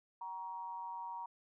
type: tone with amplitude modulation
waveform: sine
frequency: 943 Hz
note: A#5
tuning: 20 cents sharp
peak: -38 dBFS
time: 0.21-1.26 s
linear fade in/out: 5 ms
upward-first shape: sine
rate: 179 Hz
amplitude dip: 65%
effects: none